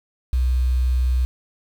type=tone; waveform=sine; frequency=63 Hz; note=B1; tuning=35 cents sharp; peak=-15 dBFS; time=0.33-1.25 s; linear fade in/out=0 ms; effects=tanh soft clip ceiling -12 dBFS + 7-bit